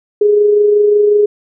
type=tone with amplitude modulation; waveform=sine; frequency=415.3 Hz; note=G#4; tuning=in tune; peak=-5 dBFS; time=0.21-1.26 s; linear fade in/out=5 ms; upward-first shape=sine; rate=25.5 Hz; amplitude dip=35%; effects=none